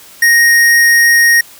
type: tone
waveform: square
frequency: 1867 Hz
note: A#6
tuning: 2 cents sharp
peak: -6 dBFS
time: 0.22-1.41 s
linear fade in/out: 5 ms
effects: white hiss -38 dBFS RMS until 1.59 s